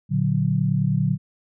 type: chord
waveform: sine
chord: Bb augmented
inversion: none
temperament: equal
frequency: 116.54 / 146.83 / 185 Hz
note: Bb2 / D3 / F#3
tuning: 0 / 0 / 0 cents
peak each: -24 / -21 / -23 dBFS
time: 0.09-1.18 s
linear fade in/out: 50 ms
effects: none